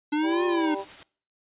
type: exponential two-way sweep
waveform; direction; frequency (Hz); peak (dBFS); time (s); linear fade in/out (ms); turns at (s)
square; up then down; 293.8 to 360 to 302; -23; 0.12-0.75; 10; 0.45
type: harmonic tone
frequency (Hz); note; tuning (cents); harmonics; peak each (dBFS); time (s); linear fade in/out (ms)
196; G3; 0; 2 / 3 / 4 / 5; -33 / -35 / -36 / -37; 0.22-0.85; 50
type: noise with tremolo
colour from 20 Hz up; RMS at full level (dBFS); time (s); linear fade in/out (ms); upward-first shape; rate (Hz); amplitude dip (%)
white; -42; 0.29-1.03; 0; sine; 10; 40
effects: noise-tail reverb RT60 0.5 s tail -23 dB re dry + resampled to 8000 Hz